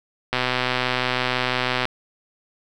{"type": "click train", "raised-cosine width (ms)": 0.3, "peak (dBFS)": -5, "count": 193, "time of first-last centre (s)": [0.33, 1.854], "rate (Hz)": 126, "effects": []}